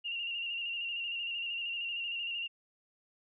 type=tone with vibrato; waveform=sine; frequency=2788 Hz; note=F7; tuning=4 cents flat; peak=-34 dBFS; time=0.04-2.48 s; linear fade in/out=20 ms; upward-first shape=square; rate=13 Hz; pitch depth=33 cents each way; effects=none